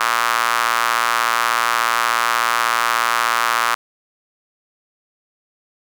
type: tone with high-pass filter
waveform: square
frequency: 58.27 Hz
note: A#1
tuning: in tune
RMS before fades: -18 dBFS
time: 0-3.75 s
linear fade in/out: 5 ms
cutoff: 1200 Hz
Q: 3
effects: none